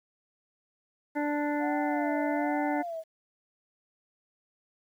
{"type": "harmonic tone", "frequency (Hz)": 293.7, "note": "D4", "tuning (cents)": 0, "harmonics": [1, 2, 3, 5, 6, 7], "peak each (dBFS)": [-29, -34, -34, -41, -42, -41], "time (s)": [1.15, 2.83], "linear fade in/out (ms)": 20}
{"type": "tone with vibrato", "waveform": "sine", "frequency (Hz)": 703, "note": "F5", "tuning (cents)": 11, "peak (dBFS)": -33, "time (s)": [1.59, 3.04], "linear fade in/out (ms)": 50, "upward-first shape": "sine", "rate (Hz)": 1.2, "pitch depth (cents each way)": 160}
{"effects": ["10-bit"]}